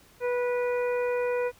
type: harmonic tone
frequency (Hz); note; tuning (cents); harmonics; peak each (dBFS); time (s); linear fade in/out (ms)
489.9; B4; -14; 1 / 2 / 3 / 4 / 5; -25 / -36 / -39 / -42 / -40; 0.2-1.52; 50
effects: pink hiss -57 dBFS RMS until 1.59 s